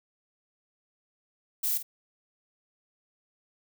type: noise with echo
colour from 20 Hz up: violet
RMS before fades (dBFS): -28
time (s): 1.63-1.78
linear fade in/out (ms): 10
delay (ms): 50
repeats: 1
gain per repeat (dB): -11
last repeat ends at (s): 1.83
effects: none